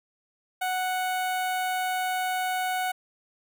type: tone with notch filter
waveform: sawtooth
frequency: 740 Hz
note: F#5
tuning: in tune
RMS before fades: -28 dBFS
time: 0.61-2.92 s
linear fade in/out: 10 ms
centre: 5300 Hz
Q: 1.5
effects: none